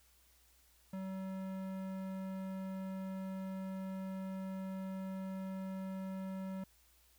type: tone with low-pass filter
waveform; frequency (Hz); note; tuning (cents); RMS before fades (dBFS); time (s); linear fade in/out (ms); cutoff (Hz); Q
square; 190.2; F#3; +48; -42; 0.93-6.64; 5; 1700; 0.51
effects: added 60 Hz sine -70 dBFS peak until 7.18 s + white hiss -69 dBFS RMS until 7.18 s